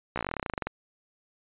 slowing click train, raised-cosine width 0.5 ms, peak -15 dBFS, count 19, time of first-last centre 0.16-0.67 s, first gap 15 ms, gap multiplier 1.07, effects resampled to 8000 Hz

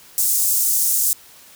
pink high-pass noise, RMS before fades -18 dBFS, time 0.18-1.13 s, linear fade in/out 0 ms, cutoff 7100 Hz, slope 24 dB/octave, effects white hiss -46 dBFS RMS until 1.55 s

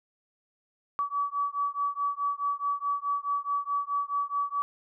sine beating tone pair, 1141 / 1145.7 Hz, C#6 / D6, +50 / -43 cents, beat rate 4.7 Hz, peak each -30 dBFS, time 0.99-4.62 s, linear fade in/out 0 ms, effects none

